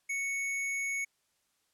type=tone; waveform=square; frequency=2217 Hz; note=C#7; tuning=in tune; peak=-32 dBFS; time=0.09-1.05 s; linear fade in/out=10 ms; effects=white hiss -75 dBFS RMS until 1.73 s + low-pass 11000 Hz 12 dB/octave